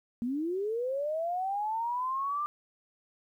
sine linear sweep, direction up, 227.8 to 1200 Hz, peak -29 dBFS, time 0.22-2.46 s, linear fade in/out 0 ms, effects 11-bit

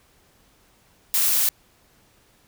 blue noise, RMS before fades -20 dBFS, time 1.14-1.49 s, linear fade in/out 0 ms, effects pink hiss -59 dBFS RMS until 2.47 s

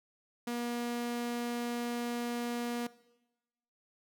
sawtooth tone, 239.1 Hz, A#3, 44 cents sharp, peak -30 dBFS, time 0.47-2.87 s, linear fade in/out 5 ms, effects noise-tail reverb RT60 1.0 s tail -19 dB re dry

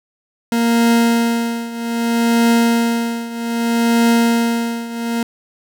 40% pulse tone with tremolo, 232.7 Hz, A#3, 3 cents flat, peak -9 dBFS, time 0.52-5.23 s, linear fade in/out 2 ms, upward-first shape triangle, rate 0.63 Hz, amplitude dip 85%, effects none

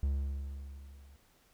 triangle tone with level ramp, 69.3 Hz, C#2, in tune, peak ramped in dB -25 to -52 dBFS, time 0.03-1.16 s, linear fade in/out 0 ms, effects pink hiss -67 dBFS RMS until 1.53 s

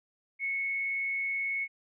sine tone with frequency modulation, 2200 Hz, C#7, 14 cents flat, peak -29 dBFS, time 0.39-1.68 s, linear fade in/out 50 ms, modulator 81.5 Hz, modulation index 0.34, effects none

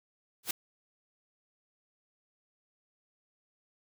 white noise with exponential growth, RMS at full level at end -25 dBFS, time 0.43-0.51 s, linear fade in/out 5 ms, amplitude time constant 16 ms, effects none

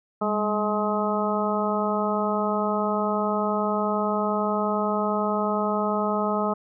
harmonic tone with a mistuned harmonic, 211.2 Hz, G#3, 29 cents sharp, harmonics 1 / 2 / 3 / 4 / 5 / 6, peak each -27 / -29 / -28 / -30 / -32 / -29 dBFS, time 0.21-6.54 s, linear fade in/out 10 ms, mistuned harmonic 1, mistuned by -51 cents, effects none

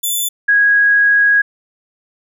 5% pulse / sine tone pair in turn, 3501 / 1652.3 Hz, A7 / G#6, -9 / -9 cents, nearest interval octave + minor second, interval 1300 cents, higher first, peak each -8 dBFS, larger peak neither, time 0.03-0.29 / 0.48-1.42 s, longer second, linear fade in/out 10 ms, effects none

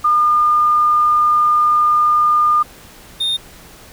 sine / triangle tone pair in turn, 1211 / 3658 Hz, D#6 / A#7, -47 / -33 cents, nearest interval octave + perfect fifth, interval 1914 cents, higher second, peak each -10 / -14 dBFS, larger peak first, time 0.04-2.63 / 3.2-3.37 s, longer first, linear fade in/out 10 ms, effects pink hiss -41 dBFS RMS until 3.92 s

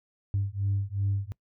sine beating tone pair, 98 / 100.7 Hz, G2 / G2, 0 / +47 cents, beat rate 2.7 Hz, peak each -28 dBFS, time 0.34-1.32 s, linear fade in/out 0 ms, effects noise-tail reverb RT60 0.1 s tail -23 dB re dry + tanh soft clip ceiling -20 dBFS

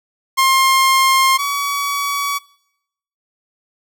sawtooth tone pair in turn, 1063 / 1133.7 Hz, C6 / C#6, +27 / +39 cents, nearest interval minor second, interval 112 cents, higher second, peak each -7 / -14 dBFS, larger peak first, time 0.37-1.38 / 1.38-2.39 s, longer neither, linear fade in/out 20 ms, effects noise-tail reverb RT60 0.8 s tail -23 dB re dry

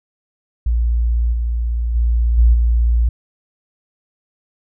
sine tone with level steps, 58.2 Hz, A#1, 2 cents flat, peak -13 / -16 / -12 / -7 / -11 dBFS, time 0.66-3.09 s, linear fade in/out 5 ms, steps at 1.32 / 1.94 / 2.37 / 2.53 s, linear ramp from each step 20 ms, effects none

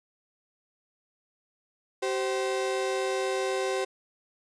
35% pulse tone pair together, 383.5 / 523.3 Hz, G4 / C5, -38 / 0 cents, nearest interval perfect fourth, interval 538 cents, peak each -27 / -29 dBFS, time 2.02-3.85 s, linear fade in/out 10 ms, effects resampled to 22050 Hz + 10-bit

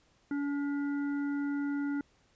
harmonic tone with a mistuned harmonic, 285.1 Hz, C#4, 49 cents sharp, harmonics 1 / 3 / 5 / 7, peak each -30 / -49 / -44 / -53 dBFS, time 0.31-2.01 s, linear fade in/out 2 ms, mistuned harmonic 7, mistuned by -18 cents, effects pink hiss -68 dBFS RMS until 2.35 s + resampled to 16000 Hz

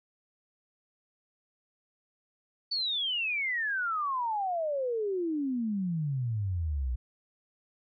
sine exponential sweep, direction down, 4556 to 58.8 Hz, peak -28 dBFS, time 2.71-6.96 s, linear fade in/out 10 ms, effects none

